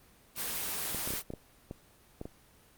white noise, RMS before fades -35 dBFS, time 0.35-1.23 s, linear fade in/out 50 ms
clicks, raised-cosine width 2 ms, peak -25 dBFS, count 9, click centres 0.947 / 1.075 / 1.106 / 1.137 / 1.304 / 1.337 / 1.711 / 2.214 / 2.255 s
effects pink hiss -61 dBFS RMS until 2.77 s + Opus 24 kbps

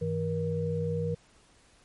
sine tone cluster, 101.1 / 161.3 / 475.1 Hz, G#2 / E3 / A#4, -46 / -37 / +33 cents, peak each -34 / -31 / -31 dBFS, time 0.01-1.15 s, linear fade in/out 10 ms, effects pink hiss -61 dBFS RMS until 1.84 s + MP3 48 kbps

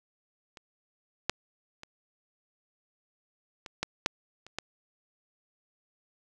clicks, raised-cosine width 0.2 ms, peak -29 / -8 / -26 / -24 / -12 / -7 / -30 / -15 dBFS, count 8, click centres 0.572 / 1.296 / 1.834 / 3.662 / 3.83 / 4.061 / 4.466 / 4.586 s, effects none

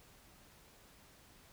silence, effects pink hiss -62 dBFS RMS until 1.52 s

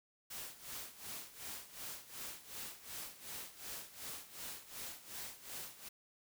white noise with tremolo, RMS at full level -45 dBFS, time 0.3-5.89 s, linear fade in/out 10 ms, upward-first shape sine, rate 2.7 Hz, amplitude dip 80%, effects none

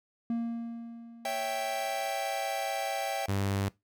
triangle tone with exponential decay, 232.4 Hz, A#3, 5 cents flat, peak -25 dBFS, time 0.3-2.1 s, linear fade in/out 2 ms, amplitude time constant 390 ms
45% pulse chord, C# diminished, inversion none, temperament equal, 554.4 / 659.3 / 784 Hz, C#5 / E5 / G5, 0 / 0 / 0 cents, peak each -38 / -35 / -33 dBFS, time 1.25-3.26 s, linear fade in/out 2 ms
sawtooth tone, 98.8 Hz, G2, 14 cents sharp, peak -24 dBFS, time 3.28-3.69 s, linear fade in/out 10 ms
effects noise-tail reverb RT60 0.2 s tail -21 dB re dry

